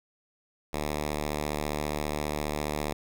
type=tone; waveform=5% pulse; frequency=74.8 Hz; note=D2; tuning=32 cents sharp; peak=-18 dBFS; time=0.73-2.93 s; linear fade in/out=5 ms; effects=none